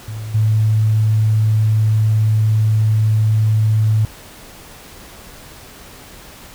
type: tone with level steps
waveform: sine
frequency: 108.7 Hz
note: A2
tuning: 21 cents flat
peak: -24 / -11 dBFS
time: 0.08-4.05 s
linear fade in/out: 0 ms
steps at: 0.34 s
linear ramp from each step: 10 ms
effects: pink hiss -39 dBFS RMS until 6.54 s